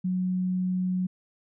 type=tone; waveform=sine; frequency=183.6 Hz; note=F#3; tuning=13 cents flat; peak=-24 dBFS; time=0.04-1.07 s; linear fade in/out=10 ms; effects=none